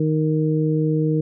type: harmonic tone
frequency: 155.56 Hz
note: D#3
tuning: in tune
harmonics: 1 / 2 / 3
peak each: -19 / -22 / -24 dBFS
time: 0-1.21 s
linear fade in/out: 5 ms
effects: none